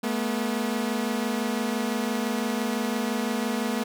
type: tone pair together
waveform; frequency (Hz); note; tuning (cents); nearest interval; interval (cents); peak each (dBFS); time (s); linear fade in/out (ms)
sawtooth; 215.9 / 241.8; A3 / B3; -33 / -36; major second; 197; -24; 0.03-3.84; 10
effects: none